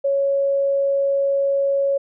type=tone; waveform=sine; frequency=554.4 Hz; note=C#5; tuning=in tune; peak=-16 dBFS; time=0.04-1.98 s; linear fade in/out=10 ms; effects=none